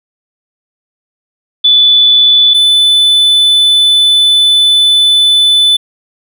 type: tone pair in turn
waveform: sine / triangle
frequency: 3478 / 3500 Hz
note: A7 / A7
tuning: -21 / -10 cents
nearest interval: unison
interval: 11 cents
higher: second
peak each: -3 dBFS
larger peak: neither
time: 1.64-2.54 / 2.54-5.77 s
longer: second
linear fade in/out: 10 ms
effects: none